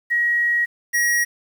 sine / square tone pair in turn, 1900 / 1900 Hz, A#6 / A#6, +33 / +33 cents, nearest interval unison, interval 0 cents, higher neither, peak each -16 / -17 dBFS, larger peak first, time 0.1-0.66 / 0.93-1.25 s, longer first, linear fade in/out 20 ms, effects 8-bit

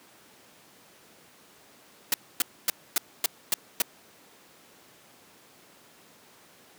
white noise bursts, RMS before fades -23 dBFS, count 7, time 2.12-3.82 s, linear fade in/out 2 ms, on 20 ms, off 260 ms, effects pink hiss -55 dBFS RMS until 6.78 s + high-pass 200 Hz 12 dB/octave

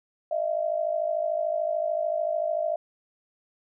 sine tone pair together, 620 / 673.5 Hz, D#5 / E5, -6 / +37 cents, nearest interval minor second, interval 143 cents, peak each -27 dBFS, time 0.31-2.76 s, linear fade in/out 5 ms, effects none

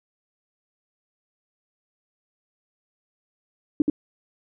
sine tone with echo, 296.9 Hz, D4, 19 cents sharp, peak -14 dBFS, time 3.8-3.82 s, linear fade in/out 2 ms, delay 79 ms, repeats 1, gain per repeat -2 dB, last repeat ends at 3.899 s, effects none

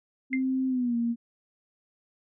sine tone with pitch glide, 261.6 to 234.4 Hz, C4 to A#3, 0 to +10 cents, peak -24 dBFS, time 0.3-1.16 s, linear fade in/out 50 ms, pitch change -190 cents, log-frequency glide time 0.68-0.96 s
sine tone with exponential decay, 2093 Hz, C7, in tune, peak -24 dBFS, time 0.33-0.43 s, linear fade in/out 1 ms, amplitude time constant 20 ms
effects none

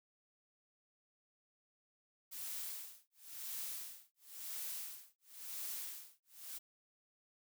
blue noise with tremolo, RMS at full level -43 dBFS, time 2.31-6.59 s, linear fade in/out 20 ms, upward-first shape sine, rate 0.96 Hz, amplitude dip 100%, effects none

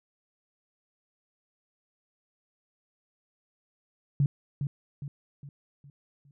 sine tone with echo, 141.2 Hz, C#3, 32 cents sharp, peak -20 dBFS, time 4.2-4.26 s, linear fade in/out 2 ms, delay 410 ms, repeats 5, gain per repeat -7 dB, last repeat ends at 6.31 s, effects none

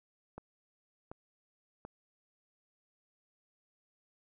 click train, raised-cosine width 1 ms, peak -30 dBFS, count 3, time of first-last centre 0.38-1.851 s, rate 1.36 Hz, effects none

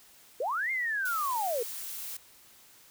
sine linear two-way sweep, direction up then down, 440 to 2140 to 440 Hz, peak -28 dBFS, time 0.4-1.63 s, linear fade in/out 5 ms, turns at 0.71 s
blue noise, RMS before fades -39 dBFS, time 1.05-2.17 s, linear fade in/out 5 ms
effects white hiss -57 dBFS RMS until 2.9 s

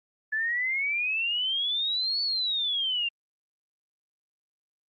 sine exponential two-way sweep, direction up then down, 1717 to 4496 to 2752 Hz, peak -25 dBFS, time 0.32-3.09 s, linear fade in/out 10 ms, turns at 2.22 s, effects Opus 32 kbps

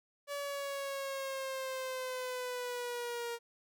sawtooth linear sweep, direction down, 573 to 467.9 Hz, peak -33 dBFS, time 0.27-3.39 s, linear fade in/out 50 ms, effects none

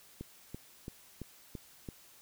click train, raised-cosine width 3 ms, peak -28 dBFS, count 6, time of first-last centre 0.21-1.888 s, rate 2.98 Hz, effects white hiss -59 dBFS RMS until 2.21 s

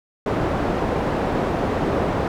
white low-pass noise, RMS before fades -22 dBFS, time 0.26-2.28 s, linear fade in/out 2 ms, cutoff 670 Hz, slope 12 dB/octave, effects none

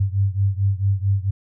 sine beating tone pair, 96.8 / 101.3 Hz, G2 / G#2, -21 / -43 cents, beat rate 4.5 Hz, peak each -19 / -21 dBFS, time 0-1.31 s, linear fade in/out 10 ms, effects none

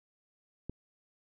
click, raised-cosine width 3 ms, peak -25 dBFS, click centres 0.696 s, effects none

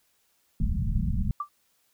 pink low-pass noise, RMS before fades -26 dBFS, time 0.6-1.31 s, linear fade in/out 2 ms, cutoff 220 Hz, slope 96 dB/octave
sine tone with exponential decay, 1174 Hz, D6, 1 cent flat, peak -24 dBFS, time 1.4-1.49 s, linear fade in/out 5 ms, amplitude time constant 19 ms
effects white hiss -69 dBFS RMS until 1.93 s

